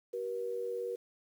sine tone pair together, 380 / 478.8 Hz, F#4 / A#4, +46 / +46 cents, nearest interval major third, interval 400 cents, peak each -40 / -35 dBFS, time 0.13-0.96 s, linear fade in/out 10 ms, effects 10-bit

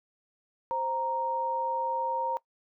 sine tone pair together, 524.1 / 932.3 Hz, C5 / A#5, +3 / 0 cents, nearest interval minor seventh, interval 997 cents, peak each -34 / -28 dBFS, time 0.71-2.37 s, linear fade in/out 0 ms, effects noise-tail reverb RT60 0.1 s tail -20 dB re dry

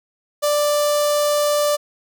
sawtooth tone with notch filter, 589 Hz, D5, 5 cents sharp, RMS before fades -18 dBFS, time 0.42-1.77 s, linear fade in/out 20 ms, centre 2100 Hz, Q 0.92, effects none

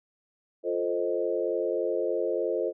sine chord, F dominant seventh, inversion none, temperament equal, 349.2 / 440 / 523.3 / 622.3 Hz, F4 / A4 / C5 / Eb5, 0 / 0 / 0 / 0 cents, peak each -31 / -30 / -30 / -33 dBFS, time 0.63-2.73 s, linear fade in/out 50 ms, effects none

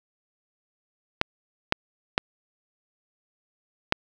clicks, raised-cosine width 0.3 ms, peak -3 dBFS, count 4, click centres 1.214 / 1.724 / 2.179 / 3.924 s, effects none

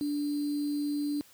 sine tone with sample-and-hold, 291.8 Hz, D4, 11 cents flat, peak -28 dBFS, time 0.01-1.21 s, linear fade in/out 0 ms, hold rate 4410 Hz, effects white hiss -58 dBFS RMS until 1.33 s + high-pass 60 Hz 12 dB/octave

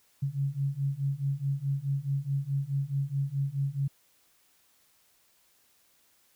sine beating tone pair, 136.4 / 141.1 Hz, C#3 / C#3, -28 / +31 cents, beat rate 4.7 Hz, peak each -31 / -30 dBFS, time 0.22-3.88 s, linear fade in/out 10 ms, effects white hiss -66 dBFS RMS until 6.35 s

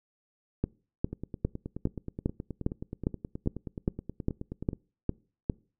two click trains, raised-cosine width 3 ms, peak -13 / -23 dBFS, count 13 / 35, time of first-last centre 0.64-5.498 / 1.13-4.732 s, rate 2.47 / 9.44 Hz, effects noise-tail reverb RT60 0.4 s tail -25 dB re dry

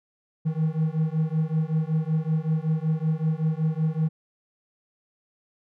triangle beating tone pair, 155.56 / 160.86 Hz, D#3 / E3, 0 / -42 cents, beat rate 5.3 Hz, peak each -23 dBFS, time 0.45-4.09 s, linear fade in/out 20 ms, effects none

